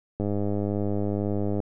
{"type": "click train", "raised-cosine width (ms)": 2, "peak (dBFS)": -15, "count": 144, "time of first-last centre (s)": [0.2, 1.602], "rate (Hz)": 102, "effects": []}